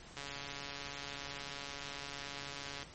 click train, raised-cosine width 0.2 ms, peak -26 dBFS, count 376, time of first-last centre 0.17-2.83 s, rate 141 Hz, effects pink hiss -54 dBFS RMS until 2.94 s + MP3 32 kbps

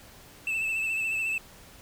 triangle tone with vibrato, 2637 Hz, E7, in tune, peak -25 dBFS, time 0.47-1.38 s, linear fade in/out 2 ms, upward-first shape sine, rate 14 Hz, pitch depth 36 cents each way, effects pink hiss -51 dBFS RMS until 1.81 s

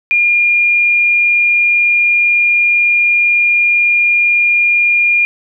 sine tone, 2414 Hz, D7, 47 cents sharp, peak -8 dBFS, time 0.11-5.25 s, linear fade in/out 0 ms, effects none

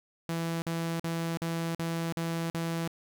sawtooth tone bursts, 166.1 Hz, E3, 13 cents sharp, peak -26 dBFS, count 7, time 0.29-2.876 s, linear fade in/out 0 ms, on 330 ms, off 46 ms, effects none

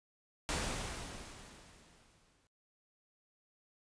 pink noise with exponential decay, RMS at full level -34 dBFS, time 0.49-2.47 s, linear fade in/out 0 ms, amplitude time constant 430 ms, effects noise-tail reverb RT60 0.2 s tail -24 dB re dry + resampled to 22050 Hz

